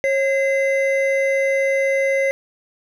triangle tone pair together, 544 / 2054 Hz, C#5 / C7, -33 / -33 cents, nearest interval octave + major seventh, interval 2300 cents, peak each -15 / -20 dBFS, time 0.04-2.31 s, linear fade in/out 0 ms, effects none

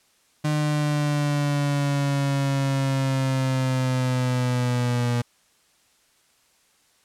35% pulse linear sweep, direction down, 151.4 to 120 Hz, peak -19 dBFS, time 0.44-5.22 s, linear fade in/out 10 ms, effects white hiss -62 dBFS RMS until 7.04 s + low-pass 10000 Hz 12 dB/octave

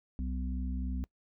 harmonic tone, 63.4 Hz, B1, 46 cents sharp, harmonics 1 / 3 / 4, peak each -33 / -41 / -41 dBFS, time 0.19-1.04 s, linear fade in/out 0 ms, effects noise-tail reverb RT60 0.1 s tail -23 dB re dry

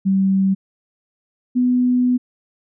sine tone pair in turn, 192.8 / 248.9 Hz, G3 / B3, -28 / +14 cents, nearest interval major third, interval 442 cents, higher second, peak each -13 dBFS, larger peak neither, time 0.05-0.55 / 1.55-2.18 s, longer second, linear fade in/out 20 ms, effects none

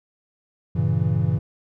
triangle chord, G diminished seventh, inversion none, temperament equal, 98 / 116.54 / 138.59 / 164.81 Hz, G2 / Bb2 / Db3 / Fb3, 0 / 0 / 0 / 0 cents, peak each -22 dBFS, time 0.75-1.39 s, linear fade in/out 10 ms, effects none

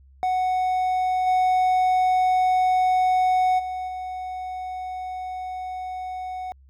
triangle tone with level steps, 740 Hz, F#5, in tune, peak -18 / -15 / -25 / -27 dBFS, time 0.23-6.52 s, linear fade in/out 0 ms, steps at 1.26 / 3.58 / 3.87 s, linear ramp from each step 20 ms, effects added 67 Hz sine -49 dBFS peak until 6.69 s

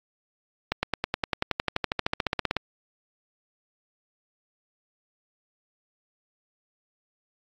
accelerating click train, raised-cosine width 0.3 ms, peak -8 dBFS, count 24, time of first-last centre 0.72-2.567 s, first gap 110 ms, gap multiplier 0.97, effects AAC 48 kbps

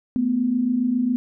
sine tone pair together, 223.1 / 250.4 Hz, A3 / B3, +24 / +24 cents, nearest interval major second, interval 200 cents, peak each -25 / -19 dBFS, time 0.16-1.16 s, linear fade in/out 0 ms, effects none

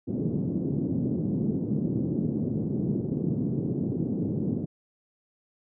pink band-pass noise, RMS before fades -28 dBFS, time 0.07-4.66 s, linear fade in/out 20 ms, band 130 to 340 Hz, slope 24 dB/octave, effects none

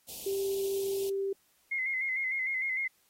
white band-stop noise, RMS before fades -43 dBFS, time 0.08-1.1 s, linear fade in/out 10 ms, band 860 to 2600 Hz, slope 48 dB/octave
sine tone, 392 Hz, G4, in tune, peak -29 dBFS, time 0.26-1.33 s, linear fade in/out 5 ms
sine tone with vibrato, 2093 Hz, C7, in tune, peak -29 dBFS, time 1.71-2.88 s, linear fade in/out 10 ms, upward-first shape square, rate 6.6 Hz, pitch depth 43 cents each way
effects white hiss -69 dBFS RMS until 3.09 s + AAC 48 kbps

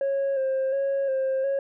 sine tone with vibrato, 540 Hz, C#5, 45 cents flat, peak -20 dBFS, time 0.01-1.59 s, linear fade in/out 2 ms, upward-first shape square, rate 1.4 Hz, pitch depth 31 cents each way, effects tanh soft clip ceiling -21 dBFS

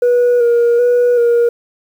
sine tone with vibrato, 479.8 Hz, A#4, 50 cents sharp, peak -6 dBFS, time 0.02-1.49 s, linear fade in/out 5 ms, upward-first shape square, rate 1.3 Hz, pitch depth 25 cents each way, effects tanh soft clip ceiling -7 dBFS + 7-bit

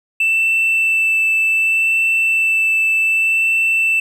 triangle tone with vibrato, 2656 Hz, E7, 12 cents sharp, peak -10 dBFS, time 0.2-4 s, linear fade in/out 5 ms, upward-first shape sine, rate 0.66 Hz, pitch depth 9 cents each way, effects tanh soft clip ceiling -8 dBFS

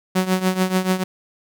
sawtooth tone with tremolo, 186 Hz, F#3, 9 cents sharp, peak -10 dBFS, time 0.15-1.04 s, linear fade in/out 10 ms, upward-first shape triangle, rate 6.9 Hz, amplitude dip 85%, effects none

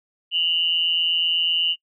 sine tone pair together, 2828 / 2996 Hz, F7 / F#7, +21 / +21 cents, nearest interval minor second, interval 100 cents, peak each -21 dBFS, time 0.31-1.76 s, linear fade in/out 50 ms, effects noise-tail reverb RT60 0.1 s tail -25 dB re dry

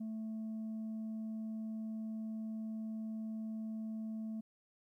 sine tone, 220 Hz, A3, in tune, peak -36 dBFS, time 0-4.41 s, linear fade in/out 10 ms, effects tanh soft clip ceiling -38 dBFS + 13-bit

